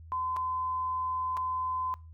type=tone with dropouts; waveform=sine; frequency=1023 Hz; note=C6; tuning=39 cents flat; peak=-29 dBFS; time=0.12-1.94 s; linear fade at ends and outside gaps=0 ms; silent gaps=0.364-0.368 / 1.369-1.373 s; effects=noise-tail reverb RT60 0.3 s tail -23 dB re dry + added 81 Hz sine -46 dBFS peak until 2.13 s